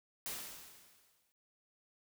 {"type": "noise with exponential decay", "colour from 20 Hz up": "white", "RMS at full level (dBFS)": -40, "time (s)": [0.26, 1.32], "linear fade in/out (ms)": 0, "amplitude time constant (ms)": 230, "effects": ["noise-tail reverb RT60 0.5 s tail -26 dB re dry"]}